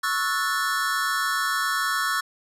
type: chord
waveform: square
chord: F# minor seventh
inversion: second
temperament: equal with one note detuned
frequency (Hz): 1108.7 / 1318.5 / 1465.5 / 1760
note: C#6 / E6 / F#6 / A6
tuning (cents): 0 / 0 / -17 / 0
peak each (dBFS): -29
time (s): 0.03-2.21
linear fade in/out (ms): 10
effects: resampled to 32000 Hz